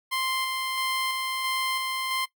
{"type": "tone with tremolo", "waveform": "15% pulse", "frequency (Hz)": 1046.5, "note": "C6", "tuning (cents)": 0, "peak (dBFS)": -19, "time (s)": [0.11, 2.26], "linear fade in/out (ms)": 20, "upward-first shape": "square", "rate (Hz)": 1.5, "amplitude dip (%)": 25, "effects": ["noise-tail reverb RT60 0.1 s tail -17 dB re dry"]}